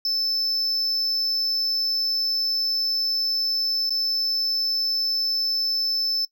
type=tone with dropouts; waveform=triangle; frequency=5270 Hz; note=E8; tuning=1 cent flat; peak=-20 dBFS; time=0.05-6.25 s; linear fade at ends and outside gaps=2 ms; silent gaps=3.895-3.905 s; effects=noise-tail reverb RT60 0.1 s tail -21 dB re dry